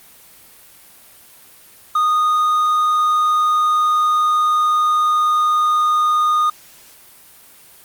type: tone with pitch glide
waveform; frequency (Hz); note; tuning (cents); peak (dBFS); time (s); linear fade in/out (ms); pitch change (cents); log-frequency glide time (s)
triangle; 1235 to 1227.9; D#6 to D#6; -13 to -23; -11; 1.95-6.5; 5; -10; 2.45-6.36
effects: white hiss -45 dBFS RMS until 7.84 s + Opus 32 kbps